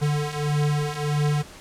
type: beating tone pair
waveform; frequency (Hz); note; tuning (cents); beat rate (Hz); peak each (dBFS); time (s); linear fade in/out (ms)
square; 146.83 / 148.43; D3 / D3; 0 / +19; 1.6; -27 / -24; 0.01-1.43; 20
effects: pink hiss -44 dBFS RMS until 1.6 s + low-pass 10000 Hz 12 dB/octave